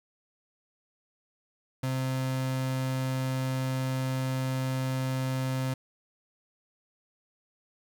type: tone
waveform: 35% pulse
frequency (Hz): 130.81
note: C3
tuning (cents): 0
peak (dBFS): -26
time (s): 1.83-5.74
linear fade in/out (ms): 5
effects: 11-bit